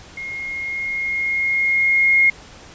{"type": "tone with level ramp", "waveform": "sine", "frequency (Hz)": 2146, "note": "C7", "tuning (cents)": 43, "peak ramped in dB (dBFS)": [-27, -10], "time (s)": [0.17, 2.3], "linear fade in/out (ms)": 5, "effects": ["pink hiss -42 dBFS RMS until 2.74 s", "resampled to 16000 Hz"]}